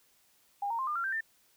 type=tone with pitch steps; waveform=sine; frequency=808 / 922.8 / 1053.9 / 1203.7 / 1374.7 / 1570 / 1793.1 Hz; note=G#5 / A#5 / C6 / D6 / F6 / G6 / A6; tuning=-48 / -18 / +12 / +42 / -28 / +2 / +32 cents; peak=-30 dBFS; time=0.62-1.208 s; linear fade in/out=5 ms; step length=84 ms; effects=white hiss -67 dBFS RMS until 1.56 s